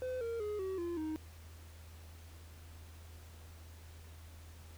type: tone with pitch steps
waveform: triangle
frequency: 510 / 462.3 / 419.1 / 379.9 / 344.3 / 312.1 Hz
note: C5 / A#4 / G#4 / F#4 / F4 / D#4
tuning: -44 / -14 / +16 / +46 / -25 / +5 cents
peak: -34 dBFS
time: 0.02-1.16 s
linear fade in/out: 0 ms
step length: 190 ms
effects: added 81 Hz sine -51 dBFS peak until 4.77 s + pink hiss -60 dBFS RMS until 4.77 s